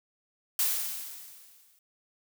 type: noise with exponential decay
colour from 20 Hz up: blue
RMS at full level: -25 dBFS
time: 0.59-1.79 s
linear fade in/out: 2 ms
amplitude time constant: 260 ms
effects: none